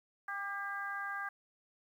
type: harmonic tone with a mistuned harmonic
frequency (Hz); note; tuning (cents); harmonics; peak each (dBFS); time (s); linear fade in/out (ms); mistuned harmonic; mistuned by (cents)
397.4; G4; +24; 2 / 3 / 4 / 5; -45 / -42 / -39 / -50; 0.28-1.29; 5; 4; +20
effects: 11-bit

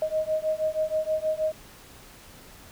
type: beating tone pair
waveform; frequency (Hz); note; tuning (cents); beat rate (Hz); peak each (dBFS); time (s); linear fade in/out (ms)
sine; 622.3 / 628.6; D#5 / D#5; 0 / +18; 6.3; -27; 0.02-1.52; 2
effects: pink hiss -49 dBFS RMS until 2.71 s

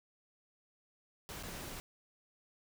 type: noise with dropouts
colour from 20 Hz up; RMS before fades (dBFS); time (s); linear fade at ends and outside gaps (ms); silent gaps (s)
pink; -45; 1.29-1.8; 0; 1.427-1.434
effects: none

